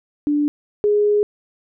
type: tone pair in turn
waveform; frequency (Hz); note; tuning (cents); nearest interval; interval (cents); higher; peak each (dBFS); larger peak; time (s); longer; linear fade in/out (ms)
sine; 293.7 / 415.4; D4 / G#4; 0 / 0; tritone; 600; second; -15 / -13; second; 0.27-0.48 / 0.84-1.23; second; 0
effects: none